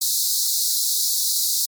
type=high-pass noise; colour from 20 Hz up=pink; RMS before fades=-21 dBFS; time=0.01-1.66 s; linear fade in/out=10 ms; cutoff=3900 Hz; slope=96 dB/octave; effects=MP3 96 kbps